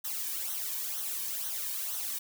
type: noise with flanger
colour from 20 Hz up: blue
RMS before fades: -35 dBFS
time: 0.04-2.19 s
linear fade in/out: 10 ms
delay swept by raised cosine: 0.41 to 1.51 ms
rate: 2.1 Hz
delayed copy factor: -0.7
effects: none